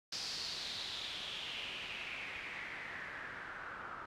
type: noise with low-pass filter sweep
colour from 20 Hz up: white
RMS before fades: -44 dBFS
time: 0.12-4.06 s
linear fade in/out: 5 ms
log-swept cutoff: 5000 to 1300 Hz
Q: 4.2
effects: none